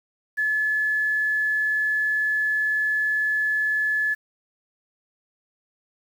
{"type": "tone with quantisation", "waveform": "sine", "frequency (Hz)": 1719, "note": "A6", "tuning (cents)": -41, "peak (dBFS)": -20, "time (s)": [0.37, 4.15], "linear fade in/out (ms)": 20, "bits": 8, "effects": []}